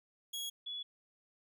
sawtooth / sine tone pair in turn, 3322 / 3404 Hz, G#7 / G#7, 0 / +42 cents, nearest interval unison, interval 42 cents, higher second, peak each -35 / -39 dBFS, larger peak first, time 0.33-0.5 / 0.66-0.83 s, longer neither, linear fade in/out 10 ms, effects none

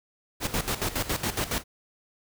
pink noise with tremolo, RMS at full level -27 dBFS, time 0.4-1.64 s, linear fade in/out 50 ms, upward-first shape square, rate 7.2 Hz, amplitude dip 75%, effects none

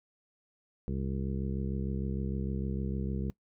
harmonic tone, 66.6 Hz, C2, 31 cents sharp, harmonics 1 / 2 / 3 / 4 / 5 / 6 / 7, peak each -35 / -36 / -36 / -50 / -44 / -45 / -47 dBFS, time 0.88-3.3 s, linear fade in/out 0 ms, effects noise-tail reverb RT60 0.1 s tail -21 dB re dry

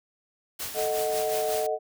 white noise with tremolo, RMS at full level -33 dBFS, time 0.59-1.67 s, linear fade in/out 10 ms, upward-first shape sine, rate 5.5 Hz, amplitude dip 50%
sine chord, D# diminished, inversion second, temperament equal, 440 / 622.3 / 740 Hz, A4 / D#5 / F#5, 0 / 0 / 0 cents, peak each -29 / -28 / -31 dBFS, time 0.74-1.79 s, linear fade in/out 50 ms
effects none

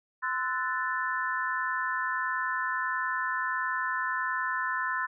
sine chord, F# half-diminished seventh, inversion second, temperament equal with one note detuned, 1029.7 / 1318.5 / 1480 / 1760 Hz, C6 / E6 / F#6 / A6, -28 / 0 / 0 / 0 cents, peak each -32 / -36 / -34 / -32 dBFS, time 0.22-5.07 s, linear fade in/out 20 ms, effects none

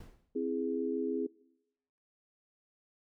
brown noise with exponential decay, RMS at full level -45 dBFS, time 0-0.36 s, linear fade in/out 5 ms, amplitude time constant 78 ms
sine chord, C augmented, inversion none, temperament equal, 261.6 / 329.6 / 415.3 Hz, C4 / E4 / G#4, 0 / 0 / 0 cents, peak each -35 / -37 / -34 dBFS, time 0.35-1.27 s, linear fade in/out 10 ms
effects noise-tail reverb RT60 0.9 s tail -24 dB re dry

